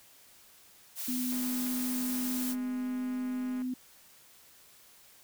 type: noise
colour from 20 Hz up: blue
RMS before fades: -37 dBFS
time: 0.95-2.56 s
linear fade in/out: 50 ms
type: tone with pitch glide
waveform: sine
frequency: 250.1 to 253.6 Hz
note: B3 to B3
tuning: +22 to +46 cents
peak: -31 dBFS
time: 1.08-3.74 s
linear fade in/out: 5 ms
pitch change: +24 cents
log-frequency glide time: 1.23-3.11 s
type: click train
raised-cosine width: 0.5 ms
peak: -36 dBFS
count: 477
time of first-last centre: 1.32-3.62 s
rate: 207 Hz
effects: white hiss -58 dBFS RMS until 5.23 s